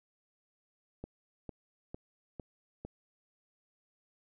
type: click train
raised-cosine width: 2 ms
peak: -28 dBFS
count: 5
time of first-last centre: 1.04-2.85 s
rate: 2.21 Hz
effects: none